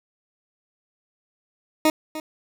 20% pulse tone with echo, 311.4 Hz, D#4, 2 cents sharp, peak -10 dBFS, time 1.85-1.9 s, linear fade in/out 2 ms, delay 300 ms, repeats 1, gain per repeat -14 dB, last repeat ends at 2.2 s, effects none

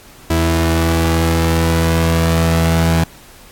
sawtooth tone pair together, 82.46 / 164.81 Hz, E2 / E3, +1 / 0 cents, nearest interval octave, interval 1199 cents, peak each -10 dBFS, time 0.3-3.04 s, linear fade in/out 5 ms, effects pink hiss -42 dBFS RMS until 3.51 s + AAC 64 kbps

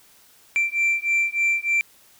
sine beating tone pair, 2349 / 2352.3 Hz, D7 / D7, 0 / +2 cents, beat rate 3.3 Hz, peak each -20 dBFS, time 0.56-1.81 s, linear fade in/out 0 ms, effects tanh soft clip ceiling -16 dBFS + white hiss -54 dBFS RMS until 2.19 s

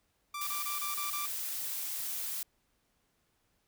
sawtooth tone bursts, 1174.7 Hz, D6, in tune, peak -33 dBFS, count 6, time 0.34-1.26 s, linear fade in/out 5 ms, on 130 ms, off 28 ms
blue noise, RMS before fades -37 dBFS, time 0.41-2.43 s, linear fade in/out 2 ms
effects pink hiss -75 dBFS RMS until 3.67 s

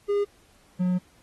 triangle tone pair in turn, 406.9 / 181.25 Hz, G#4 / F#3, -35 / -35 cents, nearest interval octave + major second, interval 1400 cents, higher first, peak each -19 dBFS, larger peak neither, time 0.08-0.25 / 0.79-0.99 s, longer second, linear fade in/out 20 ms, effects pink hiss -60 dBFS RMS until 1.22 s + AAC 32 kbps

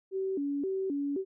sine tone with vibrato, 329.6 Hz, E4, in tune, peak -29 dBFS, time 0.11-1.25 s, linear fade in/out 50 ms, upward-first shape square, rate 1.9 Hz, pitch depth 260 cents each way, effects none

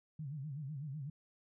sine tone with vibrato, 144.1 Hz, D3, 33 cents flat, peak -40 dBFS, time 0.19-1.1 s, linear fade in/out 5 ms, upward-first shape sine, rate 8 Hz, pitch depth 160 cents each way, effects none

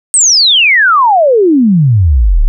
sine exponential sweep, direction down, 8650 to 30.87 Hz, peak -4 dBFS, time 0.14-2.48 s, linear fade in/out 0 ms, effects none

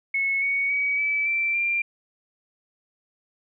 sine tone with pitch steps, 2194 / 2230 / 2266 / 2303 / 2341 / 2379 Hz, C#7 / C#7 / C#7 / D7 / D7 / D7, -18 / +10 / +37 / -34 / -6 / +22 cents, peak -21 dBFS, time 0.14-1.82 s, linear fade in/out 5 ms, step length 280 ms, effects none

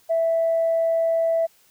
sine tone, 659.3 Hz, E5, in tune, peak -17 dBFS, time 0.09-1.47 s, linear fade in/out 20 ms, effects tanh soft clip ceiling -13 dBFS + white hiss -58 dBFS RMS until 1.7 s

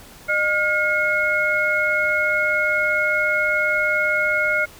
sine tone cluster, 609 / 1423 / 2172 Hz, D#5 / F6 / C#7, -37 / +32 / -36 cents, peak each -24 / -20 / -21 dBFS, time 0.28-4.66 s, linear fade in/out 20 ms, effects pink hiss -44 dBFS RMS until 4.79 s

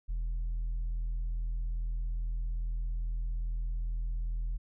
triangle tone with tanh clipping, 41.2 Hz, E1, in tune, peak -31 dBFS, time 0.08-4.58 s, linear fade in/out 20 ms, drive 7 dB, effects none

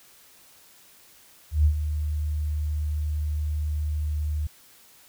sine tone with ADSR envelope, 75.6 Hz, D#2, 49 cents flat, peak -14 dBFS, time 1.51-4.47 s, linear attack 140 ms, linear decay 81 ms, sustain -10 dB, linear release 5 ms, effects white hiss -54 dBFS RMS until 5.08 s

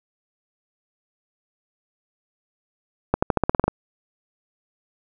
accelerating click train, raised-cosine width 1 ms, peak -3 dBFS, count 10, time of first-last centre 3.14-3.68 s, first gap 85 ms, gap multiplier 0.91, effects none

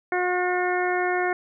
harmonic tone, 360.6 Hz, F#4, 45 cents flat, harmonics 1 / 2 / 3 / 4 / 5 / 6, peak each -25 / -26 / -34 / -30 / -30 / -33 dBFS, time 0.12-1.33 s, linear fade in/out 2 ms, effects none

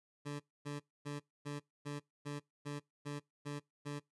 20% pulse tone bursts, 145.2 Hz, D3, 19 cents flat, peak -35 dBFS, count 10, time 0.25-4 s, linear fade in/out 20 ms, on 150 ms, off 250 ms, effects noise-tail reverb RT60 0.2 s tail -24 dB re dry + resampled to 24000 Hz

